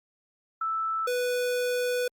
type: tone pair in turn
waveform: sine / square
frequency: 1318.5 / 493.9 Hz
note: E6 / B4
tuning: 0 / 0 cents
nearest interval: octave + perfect fourth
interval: 1700 cents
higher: first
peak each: -26 dBFS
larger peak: neither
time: 0.61-1.07 / 1.07-2.08 s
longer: second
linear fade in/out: 5 ms
effects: Opus 48 kbps